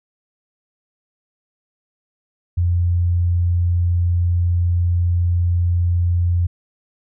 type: tone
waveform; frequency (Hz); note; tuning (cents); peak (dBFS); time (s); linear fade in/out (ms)
sine; 87.31; F2; 0; -14; 2.57-6.47; 10
effects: none